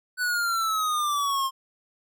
square exponential sweep, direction down, 1500 to 1058 Hz, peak -24 dBFS, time 0.17-1.51 s, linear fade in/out 50 ms, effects none

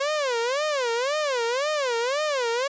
sawtooth tone with vibrato, 532 Hz, C5, 29 cents sharp, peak -19 dBFS, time 0-2.68 s, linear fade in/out 10 ms, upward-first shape sine, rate 1.9 Hz, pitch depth 250 cents each way, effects resampled to 16000 Hz

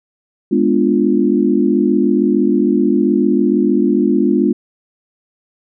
sine chord, G# diminished seventh, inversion none, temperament equal, 207.7 / 246.9 / 293.7 / 349.2 Hz, G#3 / B3 / D4 / F4, 0 / 0 / 0 / 0 cents, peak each -16 dBFS, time 0.51-4.53 s, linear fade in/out 10 ms, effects none

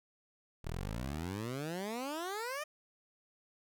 15% pulse exponential sweep, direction up, 36.71 to 622.3 Hz, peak -31 dBFS, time 0.64-2.64 s, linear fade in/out 10 ms, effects none

